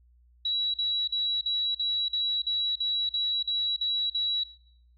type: tone bursts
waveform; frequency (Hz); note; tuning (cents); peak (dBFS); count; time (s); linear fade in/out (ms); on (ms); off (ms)
sine; 3902; B7; -22; -25; 12; 0.45-4.436; 5; 290; 46
effects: noise-tail reverb RT60 0.6 s tail -17 dB re dry + added 60 Hz sine -57 dBFS peak until 4.97 s

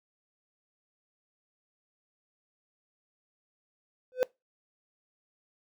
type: tone with exponential growth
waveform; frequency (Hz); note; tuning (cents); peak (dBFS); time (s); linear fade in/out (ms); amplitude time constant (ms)
triangle; 507; B4; +45; -16; 4.12-4.23; 0; 22
effects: noise-tail reverb RT60 0.2 s tail -22 dB re dry

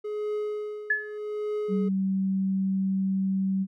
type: tone with tremolo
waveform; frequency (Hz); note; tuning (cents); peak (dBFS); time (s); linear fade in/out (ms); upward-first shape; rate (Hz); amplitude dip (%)
triangle; 421.2; G#4; +24; -24; 0.04-1.89; 10; triangle; 0.82; 85
type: tone with exponential decay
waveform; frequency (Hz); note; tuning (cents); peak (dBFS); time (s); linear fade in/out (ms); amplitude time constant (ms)
sine; 1715; A6; -45; -18; 0.9-1.18; 5; 59
type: tone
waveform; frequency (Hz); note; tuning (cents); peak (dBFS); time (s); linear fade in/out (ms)
sine; 192; G3; -36; -23; 1.68-3.67; 50
effects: none

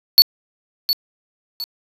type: tone with echo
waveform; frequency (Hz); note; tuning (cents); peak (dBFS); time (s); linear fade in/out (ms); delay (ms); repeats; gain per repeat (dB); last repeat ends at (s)
square; 4435; C#8; 0; -5; 0.18-0.22; 0; 710; 2; -10; 1.64
effects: resampled to 32000 Hz + 7-bit

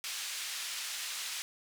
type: band-pass noise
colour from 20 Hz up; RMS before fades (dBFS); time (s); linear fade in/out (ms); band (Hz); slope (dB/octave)
pink; -39; 0.04-1.42; 0; 2400 to 9600; 12
effects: none

